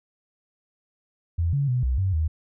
sine tone with pitch steps, 84.4 / 140.7 / 124.9 / 63.6 / 95.2 / 78.9 Hz, E2 / C#3 / B2 / C2 / F#2 / D#2, +41 / +26 / +20 / -48 / +50 / +25 cents, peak -20 dBFS, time 1.38-2.28 s, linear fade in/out 10 ms, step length 150 ms, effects none

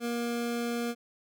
25% pulse tone, 236.7 Hz, A#3, 27 cents sharp, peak -26 dBFS, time 0-0.95 s, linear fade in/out 50 ms, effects none

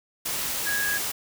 sine tone in noise, 1655 Hz, G#6, 6 cents flat, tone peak -25 dBFS, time 0.66-0.98 s, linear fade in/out 10 ms, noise white, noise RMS -29 dBFS, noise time 0.25-1.12 s, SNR +1 dB, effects none

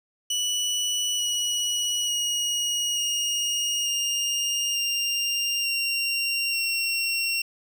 25% pulse tone with pitch steps, 2953 / 2921 / 2889 / 2857 / 2826 / 2795 / 2765 / 2735 Hz, F#7 / F#7 / F#7 / F7 / F7 / F7 / F7 / F7, -4 / -23 / -42 / +39 / +20 / +1 / -18 / -37 cents, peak -20 dBFS, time 0.3-7.42 s, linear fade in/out 5 ms, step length 890 ms, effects none

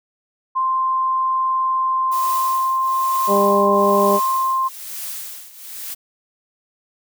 sine tone with pitch glide, 1046.5 to 1053.2 Hz, C6 to C6, 0 to +11 cents, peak -16 dBFS, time 0.55-4.69 s, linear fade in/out 20 ms, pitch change +11 cents, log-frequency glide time 2.23-3 s
blue noise with tremolo, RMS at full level -28 dBFS, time 2.11-5.95 s, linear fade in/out 20 ms, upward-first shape triangle, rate 1.1 Hz, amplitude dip 85%
harmonic tone, 200.3 Hz, G3, 38 cents sharp, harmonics 1 / 2 / 3 / 4 / 5, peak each -21 / -18 / -18 / -26 / -26 dBFS, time 3.27-4.2 s, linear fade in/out 50 ms
effects none

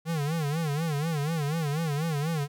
square tone with vibrato, 154.1 Hz, D#3, 16 cents flat, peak -27 dBFS, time 0.05-2.48 s, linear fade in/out 50 ms, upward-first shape sine, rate 4.1 Hz, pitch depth 150 cents each way, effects none

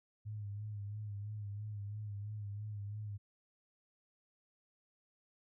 sine tone with vibrato, 103.83 Hz, G#2, in tune, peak -40 dBFS, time 0.25-3.18 s, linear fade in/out 20 ms, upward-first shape sine, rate 3 Hz, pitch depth 52 cents each way, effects none

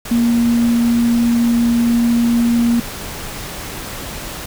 sine tone in noise, 235.4 Hz, A#3, 17 cents sharp, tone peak -11 dBFS, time 0.11-2.8 s, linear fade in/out 5 ms, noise pink, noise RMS -28 dBFS, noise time 0.05-4.46 s, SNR +14 dB, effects none

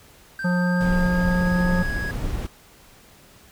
triangle tone with pitch glide, 1568 to 1661.2 Hz, G6 to G#6, 0 to 0 cents, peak -26 dBFS, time 0.39-2.11 s, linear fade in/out 2 ms, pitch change +100 cents, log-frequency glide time 0.5-1.61 s
harmonic tone, 178.3 Hz, F3, 36 cents sharp, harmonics 1 / 3 / 5 / 7, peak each -19 / -29 / -33 / -36 dBFS, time 0.44-1.83 s, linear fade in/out 10 ms
brown noise, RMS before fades -26 dBFS, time 0.8-2.47 s, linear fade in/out 10 ms
effects pink hiss -51 dBFS RMS until 3.51 s

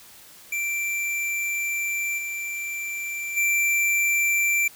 square tone with level steps, 2349 Hz, D7, in tune, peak -25 / -29 / -20 dBFS, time 0.52-4.68 s, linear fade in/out 5 ms, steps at 2.17 / 3.36 s, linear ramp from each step 20 ms, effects white hiss -48 dBFS RMS until 4.75 s

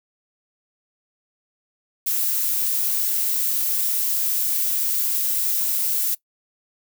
violet noise with high-pass filter sweep, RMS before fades -22 dBFS, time 2.06-6.15 s, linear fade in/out 10 ms, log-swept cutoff 1000 to 230 Hz, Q 1.1, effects noise-tail reverb RT60 0.1 s tail -21 dB re dry

